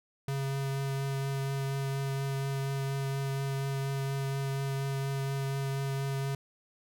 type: tone with vibrato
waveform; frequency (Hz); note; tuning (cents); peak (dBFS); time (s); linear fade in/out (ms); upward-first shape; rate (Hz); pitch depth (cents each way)
square; 136.9; C#3; -21; -31; 0.28-6.35; 2; triangle; 4.2; 13
effects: none